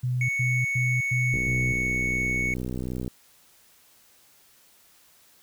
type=tone bursts; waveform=sine; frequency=125.1 Hz; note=B2; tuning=23 cents sharp; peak=-23 dBFS; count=5; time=0.03-1.73 s; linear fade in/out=10 ms; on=260 ms; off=100 ms
type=tone; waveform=triangle; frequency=2217 Hz; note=C#7; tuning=in tune; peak=-23 dBFS; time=0.21-2.54 s; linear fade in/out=2 ms
type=click train; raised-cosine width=3 ms; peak=-19 dBFS; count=110; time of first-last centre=1.34-3.078 s; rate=62.7 Hz
effects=white hiss -58 dBFS RMS until 5.42 s